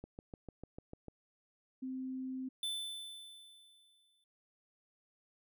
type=click train; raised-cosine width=2 ms; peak=-33 dBFS; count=8; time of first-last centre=0.04-1.083 s; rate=6.71 Hz
type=tone; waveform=sine; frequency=260 Hz; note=C4; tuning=11 cents flat; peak=-38 dBFS; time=1.82-2.49 s; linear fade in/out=10 ms
type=tone with exponential decay; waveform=square; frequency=3520 Hz; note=A7; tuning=in tune; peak=-35 dBFS; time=2.63-4.24 s; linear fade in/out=2 ms; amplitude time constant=350 ms
effects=none